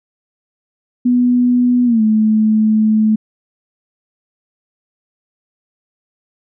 sine tone with pitch glide, 246.1 to 216.7 Hz, B3 to A3, -6 to -26 cents, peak -9 dBFS, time 1.05-3.16 s, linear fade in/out 10 ms, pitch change -220 cents, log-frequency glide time 1.85-2.02 s, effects none

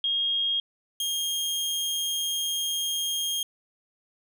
sine / sawtooth tone pair in turn, 3251 / 3232 Hz, G#7 / G#7, -38 / -48 cents, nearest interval unison, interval 10 cents, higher first, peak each -23 / -23 dBFS, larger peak neither, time 0.04-0.6 / 1-3.43 s, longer second, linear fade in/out 2 ms, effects none

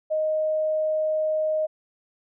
sine tone, 622.3 Hz, D#5, in tune, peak -21 dBFS, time 0.1-1.67 s, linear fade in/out 20 ms, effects none

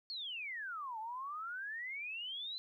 sine exponential two-way sweep, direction down then up, 4435 to 855 to 4094 Hz, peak -40 dBFS, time 0.1-2.58 s, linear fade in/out 0 ms, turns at 0.99 s, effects 13-bit

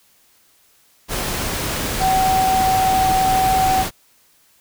sine tone in noise, 758 Hz, F#5, 42 cents sharp, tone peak -14 dBFS, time 1.99-3.85 s, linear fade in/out 50 ms, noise pink, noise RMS -23 dBFS, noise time 1.08-3.91 s, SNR +6 dB, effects white hiss -56 dBFS RMS until 4.6 s

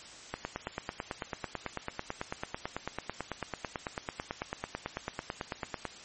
click train, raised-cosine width 0.5 ms, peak -18 dBFS, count 51, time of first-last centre 0.34-5.853 s, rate 9.07 Hz, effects white hiss -49 dBFS RMS until 6.04 s + MP3 32 kbps

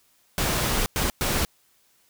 pink noise bursts at uneven times, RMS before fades -24 dBFS, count 3, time 0.38-0.86 / 0.96-1.1 / 1.21-1.45 s, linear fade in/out 0 ms, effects white hiss -63 dBFS RMS until 2.09 s

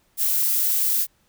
violet noise, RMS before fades -21 dBFS, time 0.17-1.07 s, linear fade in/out 50 ms, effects pink hiss -64 dBFS RMS until 1.28 s

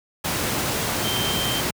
sine tone in noise, 3136 Hz, G7, in tune, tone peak -26 dBFS, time 1.04-1.61 s, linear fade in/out 10 ms, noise pink, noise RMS -24 dBFS, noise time 0.24-1.71 s, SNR -5 dB, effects high-pass 80 Hz 12 dB/octave

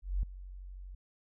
sine tone with ADSR envelope, 46.25 Hz, F#1, in tune, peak -26 dBFS, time 0.02-0.95 s, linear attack 210 ms, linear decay 3 ms, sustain -17 dB, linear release 6 ms, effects none

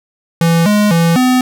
square tone with pitch steps, 167 / 208.5 / 167.5 / 253.5 Hz, E3 / G#3 / E3 / B3, +23 / +7 / +28 / +45 cents, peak -9 dBFS, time 0.41-1.41 s, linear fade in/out 2 ms, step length 250 ms, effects none

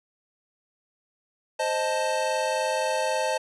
square chord, A diminished, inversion first, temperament equal, 523.3 / 622.3 / 880 Hz, C5 / Eb5 / A5, 0 / 0 / 0 cents, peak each -29 dBFS, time 1.59-3.38 s, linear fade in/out 10 ms, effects resampled to 24000 Hz

